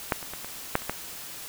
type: clicks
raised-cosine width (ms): 0.5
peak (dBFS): -7 / -24 / -21 / -23 / -6 / -25 / -12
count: 7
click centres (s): 0.122 / 0.228 / 0.336 / 0.446 / 0.754 / 0.82 / 0.896
effects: white hiss -40 dBFS RMS until 1.48 s